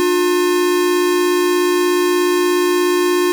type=tone pair together; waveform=square; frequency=300 / 356.8 Hz; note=D4 / F4; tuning=+37 / +37 cents; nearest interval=minor third; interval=300 cents; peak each=-22 / -14 dBFS; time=0-3.32 s; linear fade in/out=0 ms; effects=none